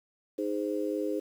harmonic tone, 103.5 Hz, G#2, 5 cents flat, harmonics 3 / 4 / 5, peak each -32 / -33 / -34 dBFS, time 0.38-1.2 s, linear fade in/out 10 ms, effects 9-bit

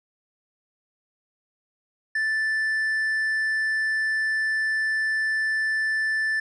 triangle tone, 1760 Hz, A6, in tune, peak -20 dBFS, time 2.15-6.4 s, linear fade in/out 5 ms, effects resampled to 22050 Hz

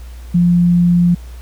sine tone, 174.61 Hz, F3, in tune, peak -8 dBFS, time 0.34-1.15 s, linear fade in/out 10 ms, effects added 60 Hz sine -29 dBFS peak until 1.41 s + pink hiss -45 dBFS RMS until 1.41 s

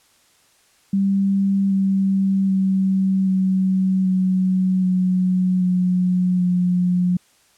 sine tone with pitch steps, 196 / 193.53 / 191.08 / 188.67 / 186.29 / 183.93 / 181.61 / 179.32 Hz, G3 / G3 / G3 / F#3 / F#3 / F#3 / F#3 / F3, 0 / -22 / -44 / +34 / +12 / -10 / -32 / +46 cents, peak -15 dBFS, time 0.93-7.17 s, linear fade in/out 5 ms, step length 780 ms, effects white hiss -57 dBFS RMS until 7.57 s + low-pass 10000 Hz 12 dB/octave

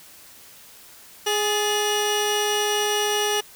25% pulse tone cluster, 416.4 / 1730 / 2910 Hz, G#4 / A6 / F#7, +5 / -30 / -29 cents, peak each -19 / -26 / -22 dBFS, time 1.26-3.41 s, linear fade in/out 10 ms, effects white hiss -47 dBFS RMS until 3.55 s

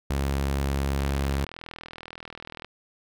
sawtooth tone, 69 Hz, C#2, 7 cents flat, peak -20 dBFS, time 0.1-1.45 s, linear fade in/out 5 ms
click train, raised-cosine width 0.3 ms, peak -22 dBFS, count 68, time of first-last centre 1-2.646 s, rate 40.7 Hz
effects none

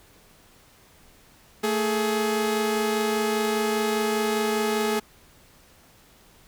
sawtooth tone pair together, 222.8 / 420.6 Hz, A3 / G#4, +22 / +22 cents, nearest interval major seventh, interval 1100 cents, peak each -23 / -20 dBFS, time 1.63-5 s, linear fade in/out 10 ms, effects pink hiss -55 dBFS RMS until 6.47 s

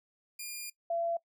10% pulse / sine tone pair in turn, 2412 / 676.8 Hz, D7 / E5, +46 / +45 cents, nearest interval octave + minor seventh, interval 2201 cents, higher first, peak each -30 / -29 dBFS, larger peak second, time 0.39-0.7 / 0.9-1.17 s, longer first, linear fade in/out 5 ms, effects noise-tail reverb RT60 0.1 s tail -21 dB re dry

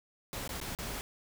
pink noise with dropouts, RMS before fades -39 dBFS, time 0.33-1.01 s, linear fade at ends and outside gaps 0 ms, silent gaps 0.477-0.492 / 0.601-0.614 / 0.75-0.787 s, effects none

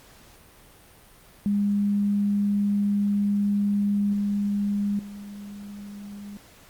sine tone with level steps, 203.3 Hz, G#3, 37 cents flat, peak -20 / -22 / -36 dBFS, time 1.46-6.37 s, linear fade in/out 0 ms, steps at 4.13 / 4.99 s, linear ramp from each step 2 ms, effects pink hiss -52 dBFS RMS until 6.69 s + Opus 48 kbps

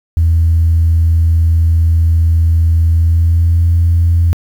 sine tone with pitch glide, 82.41 to 84.68 Hz, E2 to E2, 0 to +47 cents, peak -6 dBFS, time 0.17-4.33 s, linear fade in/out 0 ms, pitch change +47 cents, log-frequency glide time 2.89-3.65 s, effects tanh soft clip ceiling -3 dBFS + 7-bit

